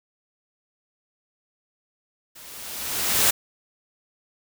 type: noise with level ramp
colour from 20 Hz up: white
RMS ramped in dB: -45 to -17 dBFS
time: 2.35-3.31 s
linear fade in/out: 10 ms
effects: none

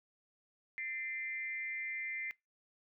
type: tone with amplitude modulation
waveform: sine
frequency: 2080 Hz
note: C7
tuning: 11 cents flat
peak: -34 dBFS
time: 0.78-2.31 s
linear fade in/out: 0 ms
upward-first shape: sine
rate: 289 Hz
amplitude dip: 80%
effects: noise-tail reverb RT60 0.2 s tail -23 dB re dry

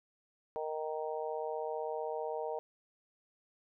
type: harmonic tone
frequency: 155.56 Hz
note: D#3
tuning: in tune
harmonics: 3 / 4 / 5 / 6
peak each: -38 / -40 / -42 / -44 dBFS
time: 0.56-2.59 s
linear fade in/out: 0 ms
effects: none

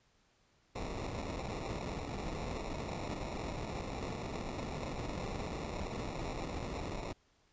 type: noise with sample-and-hold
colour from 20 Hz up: pink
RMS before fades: -40 dBFS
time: 0.75-7.13 s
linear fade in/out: 10 ms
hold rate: 1575 Hz
effects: pink hiss -71 dBFS RMS until 7.52 s + resampled to 16000 Hz

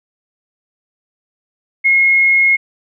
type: tone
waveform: sine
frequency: 2159 Hz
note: C#7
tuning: 46 cents flat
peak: -8 dBFS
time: 1.84-2.57 s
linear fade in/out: 20 ms
effects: none

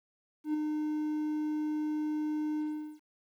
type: tone with ADSR envelope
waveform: triangle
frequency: 304.3 Hz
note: D#4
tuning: 38 cents flat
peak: -24 dBFS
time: 0.44-3 s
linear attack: 100 ms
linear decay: 8 ms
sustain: -4 dB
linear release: 400 ms
effects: 11-bit

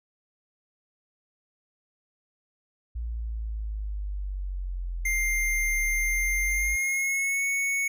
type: linear two-way sweep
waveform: sine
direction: down then up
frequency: 58.27 to 36.71 to 50.8 Hz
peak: -29 dBFS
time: 2.95-6.76 s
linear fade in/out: 10 ms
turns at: 5.83 s
type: tone with pitch glide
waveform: square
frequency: 2100 to 2215 Hz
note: C7 to C#7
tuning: +6 to -2 cents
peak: -25 dBFS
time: 5.05-7.88 s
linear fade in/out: 5 ms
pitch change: +92 cents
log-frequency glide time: 6.48-7.44 s
effects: none

